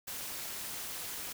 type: noise with amplitude modulation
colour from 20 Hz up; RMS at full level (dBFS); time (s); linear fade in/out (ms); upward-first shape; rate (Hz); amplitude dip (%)
white; -38; 0.07-1.33; 10; sine; 226; 60
effects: none